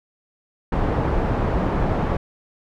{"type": "low-pass noise", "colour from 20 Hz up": "pink", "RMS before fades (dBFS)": -21, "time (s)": [0.72, 2.17], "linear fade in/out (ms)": 5, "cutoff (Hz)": 1000, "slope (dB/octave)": 12, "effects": []}